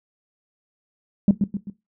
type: tone with echo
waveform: sine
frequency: 200 Hz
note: G3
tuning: 35 cents sharp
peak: -8 dBFS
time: 1.28-1.31 s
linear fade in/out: 2 ms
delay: 130 ms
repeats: 3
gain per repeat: -7 dB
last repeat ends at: 1.7 s
effects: noise-tail reverb RT60 0.2 s tail -17 dB re dry + tanh soft clip ceiling -8 dBFS